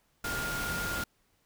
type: tone in noise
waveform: sine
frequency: 1411 Hz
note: F6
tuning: 17 cents sharp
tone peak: -34 dBFS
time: 0.24-1.04 s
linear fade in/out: 5 ms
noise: pink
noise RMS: -36 dBFS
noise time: 0.24-1.04 s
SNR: -1 dB
effects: pink hiss -71 dBFS RMS until 1.45 s